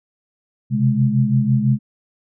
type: tone cluster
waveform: sine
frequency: 128.7 / 134.7 / 210.3 Hz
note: C3 / C#3 / G#3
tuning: -28 / -49 / +22 cents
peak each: -18 dBFS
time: 0.7-1.79 s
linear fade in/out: 50 ms
effects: none